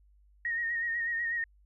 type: tone with vibrato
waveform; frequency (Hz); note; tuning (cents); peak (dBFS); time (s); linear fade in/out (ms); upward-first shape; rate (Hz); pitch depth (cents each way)
sine; 1864.7; A#6; 0; -29; 0.45-1.44; 2; sine; 8.1; 38
effects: added 50 Hz sine -59 dBFS peak until 1.65 s